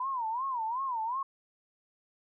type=tone with vibrato; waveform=sine; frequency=978 Hz; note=B5; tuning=17 cents flat; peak=-30 dBFS; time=0-1.23 s; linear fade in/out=5 ms; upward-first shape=sine; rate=2.7 Hz; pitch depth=190 cents each way; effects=none